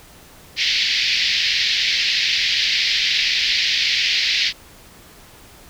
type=band-pass noise; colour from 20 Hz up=white; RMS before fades=-19 dBFS; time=0.56-4.53 s; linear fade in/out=50 ms; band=1900 to 5000 Hz; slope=48 dB/octave; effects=pink hiss -45 dBFS RMS until 5.69 s